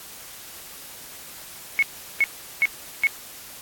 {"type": "tone bursts", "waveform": "sine", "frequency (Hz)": 2197, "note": "C#7", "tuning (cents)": -16, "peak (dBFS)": -15, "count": 4, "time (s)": [1.79, 3.07], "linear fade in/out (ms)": 0, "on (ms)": 35, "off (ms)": 380, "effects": ["white hiss -41 dBFS RMS until 3.61 s", "AAC 64 kbps"]}